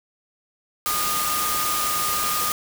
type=tone in noise; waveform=sine; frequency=1225 Hz; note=D#6; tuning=27 cents flat; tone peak=-25 dBFS; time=0.86-2.52 s; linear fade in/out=0 ms; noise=white; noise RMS=-25 dBFS; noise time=0.86-2.52 s; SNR=-3 dB; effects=none